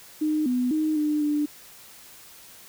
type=tone with pitch steps; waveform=sine; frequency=306.8 / 249.2 / 310.4 / 300.7 / 296.2 Hz; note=D#4 / B3 / D#4 / D4 / D4; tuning=-24 / +16 / -4 / +41 / +15 cents; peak=-21 dBFS; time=0.21-1.46 s; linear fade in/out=10 ms; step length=250 ms; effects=white hiss -48 dBFS RMS until 2.68 s